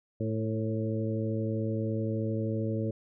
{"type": "harmonic tone with a mistuned harmonic", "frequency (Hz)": 110, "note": "A2", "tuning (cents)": 0, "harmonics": [1, 2, 3, 4, 5], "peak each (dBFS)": [-31, -34, -36, -37, -38], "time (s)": [0.2, 2.91], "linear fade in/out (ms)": 5, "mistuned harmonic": 4, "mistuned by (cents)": 27, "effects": []}